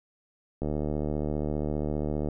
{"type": "click train", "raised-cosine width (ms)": 2, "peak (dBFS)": -17, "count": 126, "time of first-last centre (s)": [0.62, 2.287], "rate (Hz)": 75, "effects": []}